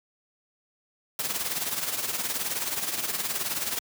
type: noise with tremolo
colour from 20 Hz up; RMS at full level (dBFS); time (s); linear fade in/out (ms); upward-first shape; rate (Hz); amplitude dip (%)
white; -27; 1.19-3.79; 2; triangle; 19; 70
effects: high-pass 100 Hz 12 dB/octave